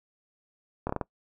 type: slowing click train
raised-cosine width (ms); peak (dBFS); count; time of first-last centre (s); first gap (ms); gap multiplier
1; -15; 5; 0.87-1.012; 24; 1.27
effects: noise-tail reverb RT60 0.1 s tail -23 dB re dry